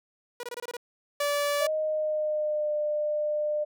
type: tone bursts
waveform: sawtooth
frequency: 483.9 Hz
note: B4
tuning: 35 cents flat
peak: -30 dBFS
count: 7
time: 0.4-0.768 s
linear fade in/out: 2 ms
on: 32 ms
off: 24 ms
type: tone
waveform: sawtooth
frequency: 578 Hz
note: D5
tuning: 28 cents flat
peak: -21 dBFS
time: 1.2-1.67 s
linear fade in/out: 5 ms
type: tone with pitch glide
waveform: sine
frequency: 622.3 to 600.1 Hz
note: D#5 to D5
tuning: 0 to +37 cents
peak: -25 dBFS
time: 1.6-3.65 s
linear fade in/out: 20 ms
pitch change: -63 cents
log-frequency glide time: 1.74-2.72 s
effects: none